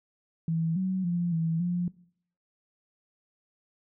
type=tone with pitch steps; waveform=sine; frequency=163.5 / 187.4 / 173.7 / 163.5 / 176.2 Hz; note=E3 / F#3 / F3 / E3 / F3; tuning=-14 / +22 / -9 / -14 / +16 cents; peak=-25 dBFS; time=0.48-1.88 s; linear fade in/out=2 ms; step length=280 ms; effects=noise-tail reverb RT60 0.6 s tail -21 dB re dry